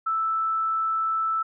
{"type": "tone", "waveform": "sine", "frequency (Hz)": 1318.5, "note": "E6", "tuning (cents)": 0, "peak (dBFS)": -22, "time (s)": [0.06, 1.43], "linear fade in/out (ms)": 10, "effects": []}